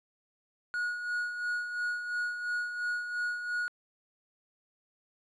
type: tone with tremolo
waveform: triangle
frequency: 1451 Hz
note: F#6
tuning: 34 cents flat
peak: -27 dBFS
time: 0.74-3.68 s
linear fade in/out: 0 ms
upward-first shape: sine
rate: 2.9 Hz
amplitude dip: 55%
effects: resampled to 24000 Hz